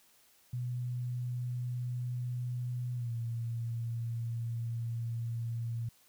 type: tone with pitch glide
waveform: sine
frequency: 123.2 to 116.29 Hz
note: B2 to A#2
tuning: -4 to -4 cents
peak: -33 dBFS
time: 0.53-5.89 s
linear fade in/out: 5 ms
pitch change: -100 cents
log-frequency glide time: 2.95-3.12 s
effects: white hiss -65 dBFS RMS until 6.08 s